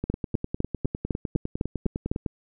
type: two click trains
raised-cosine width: 3 ms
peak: -15 / -11 dBFS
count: 23 / 9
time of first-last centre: 0.04-2.262 / 0.1-2.115 s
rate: 9.9 / 3.97 Hz
effects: none